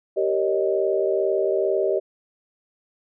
sine chord, Eb dominant seventh, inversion first, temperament just, 388.9 / 466.7 / 560 / 622.3 Hz, G4 / Bb4 / Db5 / Eb5, -14 / +2 / +18 / 0 cents, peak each -22 / -27 / -27 / -24 dBFS, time 0.16-2 s, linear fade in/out 20 ms, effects none

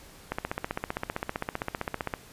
click train, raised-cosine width 0.5 ms, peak -14 dBFS, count 29, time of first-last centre 0.32-2.138 s, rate 15.4 Hz, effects pink hiss -51 dBFS RMS until 2.32 s + resampled to 32000 Hz

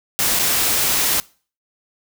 white noise with dropouts, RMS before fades -18 dBFS, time 0.19-1.2 s, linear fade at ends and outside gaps 0 ms, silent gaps 0.39-0.395 s, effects noise-tail reverb RT60 0.4 s tail -23 dB re dry

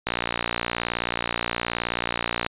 click train, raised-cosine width 0.3 ms, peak -7 dBFS, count 142, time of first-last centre 0.07-2.464 s, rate 58.9 Hz, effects resampled to 8000 Hz

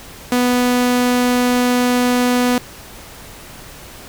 sawtooth tone, 246.9 Hz, B3, in tune, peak -9 dBFS, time 0.32-2.58 s, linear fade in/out 2 ms, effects pink hiss -37 dBFS RMS until 4.08 s

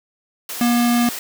white high-pass noise, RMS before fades -29 dBFS, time 0.49-1.19 s, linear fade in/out 2 ms, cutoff 280 Hz, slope 24 dB/octave
square tone, 239.4 Hz, A#3, 46 cents sharp, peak -15 dBFS, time 0.61-1.09 s, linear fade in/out 2 ms
effects none

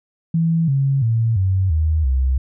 sine tone with pitch steps, 164.81 / 137 / 113.88 / 94.66 / 78.68 / 65.4 Hz, E3 / C#3 / A#2 / F#2 / D#2 / C2, 0 / -20 / -40 / +40 / +20 / 0 cents, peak -14 dBFS, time 0.34-2.38 s, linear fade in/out 5 ms, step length 340 ms, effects none

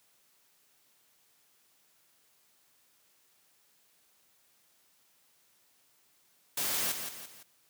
white noise with echo, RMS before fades -32 dBFS, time 6.57-6.92 s, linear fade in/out 5 ms, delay 170 ms, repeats 3, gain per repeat -7 dB, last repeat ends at 7.43 s, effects white hiss -68 dBFS RMS until 7.69 s + high-pass 100 Hz 12 dB/octave

